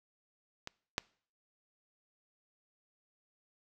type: clicks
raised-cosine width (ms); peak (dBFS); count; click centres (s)
0.2; -23 / -13; 2; 0.674 / 0.981
effects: noise-tail reverb RT60 0.5 s tail -24 dB re dry